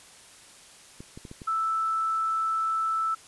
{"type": "clicks", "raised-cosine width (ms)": 3, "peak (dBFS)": -28, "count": 5, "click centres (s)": [1.005, 1.175, 1.252, 1.314, 1.418]}
{"type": "tone", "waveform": "sine", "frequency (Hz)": 1318.5, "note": "E6", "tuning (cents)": 0, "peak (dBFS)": -24, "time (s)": [1.47, 3.15], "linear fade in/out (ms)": 10}
{"effects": ["white hiss -51 dBFS RMS until 3.27 s", "resampled to 24000 Hz"]}